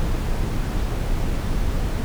brown noise, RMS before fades -22 dBFS, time 0-2.04 s, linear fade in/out 0 ms, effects none

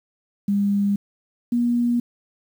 sine tone pair in turn, 201.5 / 239.6 Hz, G3 / A#3, +48 / +48 cents, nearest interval minor third, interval 300 cents, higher second, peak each -17 dBFS, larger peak neither, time 0.48-0.96 / 1.52-2 s, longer neither, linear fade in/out 5 ms, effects 8-bit

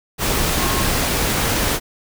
sine tone in noise, 1079 Hz, C#6, 47 cents flat, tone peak -27 dBFS, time 0.57-0.87 s, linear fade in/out 50 ms, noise pink, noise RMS -19 dBFS, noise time 0.18-1.8 s, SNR -11 dB, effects none

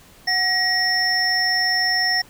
triangle tone cluster, 742 / 1894 / 5400 Hz, F#5 / A#6 / E8, +5 / +27 / +41 cents, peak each -25 / -19 / -19 dBFS, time 0.27-2.22 s, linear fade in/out 10 ms, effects pink hiss -49 dBFS RMS until 2.29 s

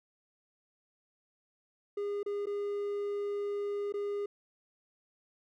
triangle tone with dropouts, 407.5 Hz, G#4, 33 cents flat, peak -30 dBFS, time 1.97-4.26 s, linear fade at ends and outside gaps 5 ms, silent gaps 2.231-2.261 / 2.458-2.468 / 3.924-3.939 s, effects none

